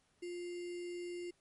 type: tone with sample-and-hold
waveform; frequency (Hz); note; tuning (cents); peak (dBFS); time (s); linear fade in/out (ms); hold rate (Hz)
sine; 351.3; F4; +10; -40; 0.22-1.31; 10; 2450
effects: pink hiss -74 dBFS RMS until 1.4 s + MP3 48 kbps